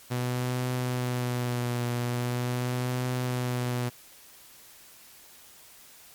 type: tone with vibrato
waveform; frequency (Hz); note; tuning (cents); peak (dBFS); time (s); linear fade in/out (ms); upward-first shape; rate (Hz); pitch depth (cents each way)
sawtooth; 123.47; B2; 0; -23; 0.1-3.9; 20; triangle; 0.42; 39
effects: white hiss -52 dBFS RMS until 6.14 s + MP3 96 kbps